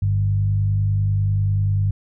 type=tone with frequency modulation; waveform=sine; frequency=100.4 Hz; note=G2; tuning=42 cents sharp; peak=-16 dBFS; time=0.02-1.91 s; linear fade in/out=5 ms; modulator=50.2 Hz; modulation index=0.53; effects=none